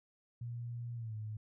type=tone with pitch glide; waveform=sine; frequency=119 to 107.87 Hz; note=A#2 to A2; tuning=+36 to -34 cents; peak=-39 dBFS; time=0.41-1.37 s; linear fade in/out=5 ms; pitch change=-170 cents; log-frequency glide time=0.95-1.15 s; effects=none